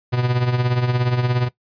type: tone with tremolo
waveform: 45% pulse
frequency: 123.47 Hz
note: B2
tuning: in tune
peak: -14 dBFS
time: 0.12-1.49 s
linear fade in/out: 20 ms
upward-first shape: triangle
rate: 17 Hz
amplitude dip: 70%
effects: noise-tail reverb RT60 0.1 s tail -18 dB re dry + resampled to 11025 Hz